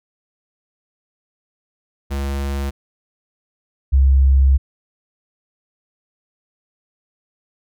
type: tone pair in turn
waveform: square / sine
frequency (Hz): 69.3 / 67.29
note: C#2 / C2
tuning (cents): 0 / +49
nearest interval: minor second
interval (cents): 51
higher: first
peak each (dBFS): -21 / -9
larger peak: second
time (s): 2.1-2.71 / 3.92-4.58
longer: second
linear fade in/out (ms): 20
effects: none